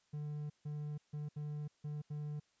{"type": "tone bursts at uneven times", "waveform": "triangle", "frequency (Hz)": 148.8, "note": "D3", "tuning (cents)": 23, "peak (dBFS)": -37, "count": 6, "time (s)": [[0.13, 0.5], [0.65, 0.98], [1.13, 1.29], [1.36, 1.68], [1.84, 2.02], [2.1, 2.4]], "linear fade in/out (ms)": 10, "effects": ["white hiss -75 dBFS RMS until 2.6 s", "resampled to 16000 Hz"]}